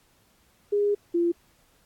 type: tone pair in turn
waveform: sine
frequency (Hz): 409.9 / 342.9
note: G#4 / F4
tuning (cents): -23 / -32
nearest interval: minor third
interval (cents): 309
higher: first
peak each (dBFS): -20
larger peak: neither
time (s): 0.72-0.95 / 1.14-1.32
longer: first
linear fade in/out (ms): 10
effects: pink hiss -63 dBFS RMS until 1.85 s + AAC 64 kbps